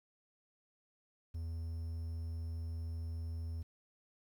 triangle tone with quantisation, 82.41 Hz, E2, in tune, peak -36 dBFS, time 1.34-3.63 s, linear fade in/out 10 ms, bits 11, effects none

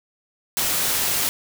white noise, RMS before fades -22 dBFS, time 0.57-1.29 s, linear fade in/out 0 ms, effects none

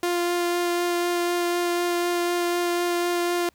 sawtooth tone with vibrato, 349.2 Hz, F4, in tune, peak -18 dBFS, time 0.03-3.49 s, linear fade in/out 2 ms, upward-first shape sine, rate 4 Hz, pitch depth 9 cents each way, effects pink hiss -63 dBFS RMS until 3.54 s

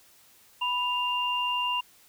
sine tone pair together, 986.7 / 2794 Hz, B5 / F7, -2 / 0 cents, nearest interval octave + tritone, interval 1802 cents, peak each -28 dBFS, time 0.61-1.81 s, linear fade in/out 10 ms, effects white hiss -58 dBFS RMS until 2.08 s

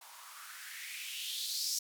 violet noise with band-pass filter sweep, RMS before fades -41 dBFS, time 0.01-1.79 s, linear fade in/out 5 ms, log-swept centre 840 to 5600 Hz, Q 4.3, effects none

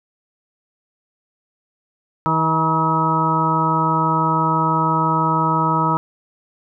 harmonic tone with a mistuned harmonic, 160 Hz, D#3, 49 cents sharp, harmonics 1 / 2 / 3 / 4 / 5 / 6 / 7 / 8, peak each -21 / -25 / -30 / -30 / -30 / -19 / -30 / -20 dBFS, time 2.26-5.97 s, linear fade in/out 0 ms, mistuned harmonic 5, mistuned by +72 cents, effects none

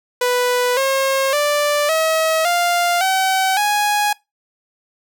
sawtooth tone with pitch steps, 493.9 / 538.6 / 587.3 / 640.5 / 698.5 / 761.7 / 830.6 Hz, B4 / C#5 / D5 / E5 / F5 / G5 / G#5, 0 / -50 / 0 / -50 / 0 / -50 / 0 cents, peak -11 dBFS, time 0.21-4.13 s, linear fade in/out 5 ms, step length 560 ms, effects noise-tail reverb RT60 0.2 s tail -22 dB re dry

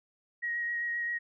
sine tone with vibrato, 1890 Hz, A#6, 23 cents sharp, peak -30 dBFS, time 0.42-1.19 s, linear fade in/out 20 ms, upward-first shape sine, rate 7.6 Hz, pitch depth 13 cents each way, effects none

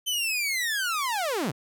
sawtooth linear sweep, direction down, 3093 to 103 Hz, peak -22 dBFS, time 0.06-1.52 s, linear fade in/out 20 ms, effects none

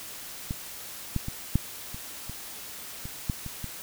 clicks, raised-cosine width 5 ms, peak -18 / -14 / -20 / -9 / -26 / -25 / -25 / -14 / -24 / -22 dBFS, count 10, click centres 0.509 / 1.163 / 1.284 / 1.556 / 1.945 / 2.296 / 3.055 / 3.298 / 3.463 / 3.643 s, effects white hiss -41 dBFS RMS until 3.82 s

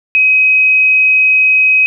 sine tone, 2532 Hz, D#7, 30 cents sharp, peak -6 dBFS, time 0.15-1.86 s, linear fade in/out 0 ms, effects none

